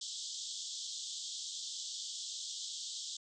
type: band-pass noise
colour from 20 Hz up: pink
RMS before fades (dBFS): -43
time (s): 0.01-3.17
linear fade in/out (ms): 5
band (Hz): 3200 to 7900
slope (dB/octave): 96
effects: none